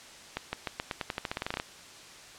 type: accelerating click train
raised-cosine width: 0.3 ms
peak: -15 dBFS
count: 17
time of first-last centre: 0.37-1.599 s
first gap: 160 ms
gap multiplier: 0.89
effects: white hiss -49 dBFS RMS until 2.38 s + low-pass 7000 Hz 12 dB/octave